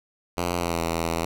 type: tone with pitch glide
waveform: 5% pulse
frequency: 87.31 to 83.17 Hz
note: F2 to E2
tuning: 0 to +16 cents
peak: -13 dBFS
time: 0.37-1.25 s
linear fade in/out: 5 ms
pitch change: -84 cents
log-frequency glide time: 0.55-0.81 s
effects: none